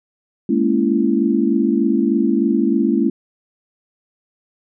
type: chord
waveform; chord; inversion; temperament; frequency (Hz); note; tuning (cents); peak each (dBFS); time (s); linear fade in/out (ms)
sine; A# half-diminished seventh; third; just; 209.8 / 233.1 / 279.7 / 335.6; G#3 / A#3 / C#4 / E4; +18 / 0 / +16 / +31; -19; 0.49-3.1; 5
effects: none